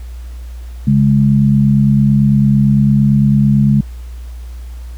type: tone pair together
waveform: sine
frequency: 138.79 / 207.7 Hz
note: C#3 / G#3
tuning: +2 / 0 cents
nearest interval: perfect fifth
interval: 698 cents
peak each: -10 dBFS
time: 0.87-3.81 s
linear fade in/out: 5 ms
effects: added 60 Hz sine -25 dBFS peak until 4.97 s + pink hiss -46 dBFS RMS until 4.97 s